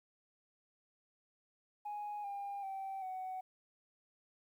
sine tone with pitch steps, 830.6 / 802.3 / 775 / 748.6 Hz, G#5 / G5 / G5 / F#5, 0 / +40 / -20 / +20 cents, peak -38 dBFS, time 1.85-3.41 s, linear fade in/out 10 ms, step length 390 ms, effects tanh soft clip ceiling -37 dBFS + 12-bit

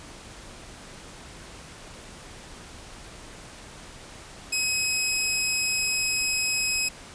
15% pulse tone, 2544 Hz, D#7, 38 cents sharp, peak -16 dBFS, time 4.52-6.89 s, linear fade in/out 10 ms, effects pink hiss -44 dBFS RMS until 7.14 s + resampled to 22050 Hz

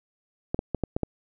clicks, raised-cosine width 2 ms, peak -12 dBFS, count 6, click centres 0.545 / 0.591 / 0.747 / 0.837 / 0.965 / 1.033 s, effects none

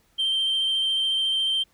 sine tone with vibrato, 3136 Hz, G7, in tune, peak -19 dBFS, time 0.18-1.64 s, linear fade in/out 20 ms, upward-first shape triangle, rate 14 Hz, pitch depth 15 cents each way, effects tanh soft clip ceiling -19 dBFS + pink hiss -64 dBFS RMS until 1.73 s

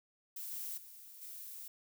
violet noise with level steps, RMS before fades -44 / -42 / -54 / -48 dBFS, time 0.36-1.68 s, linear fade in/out 5 ms, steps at 0.51 / 0.77 / 1.21 s, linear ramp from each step 10 ms, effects none

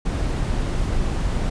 brown noise, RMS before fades -22 dBFS, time 0.05-1.5 s, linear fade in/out 10 ms, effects resampled to 22050 Hz

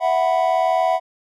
triangle chord, E suspended second, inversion none, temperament equal, 659.3 / 740 / 987.8 Hz, E5 / F#5 / B5, 0 / 0 / 0 cents, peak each -17 / -16 / -22 dBFS, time 0-1 s, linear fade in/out 50 ms, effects tanh soft clip ceiling -5 dBFS

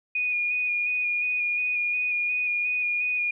sine tone with vibrato, 2456 Hz, D#7, 23 cents flat, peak -23 dBFS, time 0.15-3.31 s, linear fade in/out 5 ms, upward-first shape square, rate 2.8 Hz, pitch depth 16 cents each way, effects none

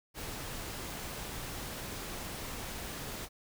pink noise, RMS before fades -41 dBFS, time 0.14-3.29 s, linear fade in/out 50 ms, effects none

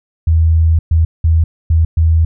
sine tone bursts at uneven times, 81.1 Hz, E2, 28 cents flat, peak -7 dBFS, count 5, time 0.27-0.79 / 0.91-1.05 / 1.24-1.44 / 1.7-1.85 / 1.97-2.25 s, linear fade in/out 5 ms, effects none

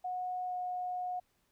sine tone with pitch glide, 730 to 725.4 Hz, F#5 to F#5, -24 to -34 cents, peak -34 dBFS, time 0.04-1.2 s, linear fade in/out 10 ms, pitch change -10 cents, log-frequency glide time 0.47-0.53 s, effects pink hiss -75 dBFS RMS until 1.51 s

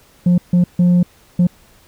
sine tone bursts at uneven times, 177.1 Hz, F3, 24 cents sharp, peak -6 dBFS, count 4, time 0.26-0.38 / 0.53-0.64 / 0.79-1.03 / 1.39-1.47 s, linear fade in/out 5 ms, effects tanh soft clip ceiling -8 dBFS + pink hiss -50 dBFS RMS until 1.87 s

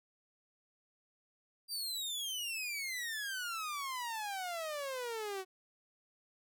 sawtooth exponential sweep, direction down, 4774 to 368.8 Hz, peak -34 dBFS, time 1.68-5.45 s, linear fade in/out 50 ms, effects none

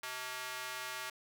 square tone with high-pass filter, 127.4 Hz, C3, 46 cents flat, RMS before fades -42 dBFS, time 0.03-1.1 s, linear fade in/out 5 ms, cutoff 1300 Hz, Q 0.99, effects none

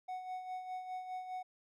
triangle tone with tremolo, 740 Hz, F#5, in tune, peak -36 dBFS, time 0.08-1.43 s, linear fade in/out 10 ms, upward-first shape sine, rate 4.9 Hz, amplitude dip 55%, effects none

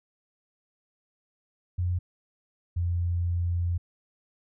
sine tone pair in turn, 89.1 / 86.86 Hz, F2 / F2, +35 / -9 cents, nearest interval unison, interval 44 cents, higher first, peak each -24 dBFS, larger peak neither, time 1.78-1.99 / 2.76-3.78 s, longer second, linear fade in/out 10 ms, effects none

